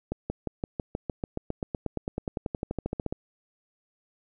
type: accelerating click train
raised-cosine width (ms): 2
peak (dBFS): -16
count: 28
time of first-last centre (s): 0.12-3.125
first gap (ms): 180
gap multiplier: 0.96
effects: none